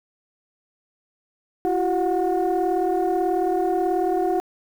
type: tone cluster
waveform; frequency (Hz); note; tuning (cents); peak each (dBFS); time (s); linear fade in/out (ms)
sine; 339.6 / 378 / 729; F4 / F#4 / F#5; -48 / +37 / -26; -22; 1.65-4.4; 0
effects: tanh soft clip ceiling -14 dBFS + 8-bit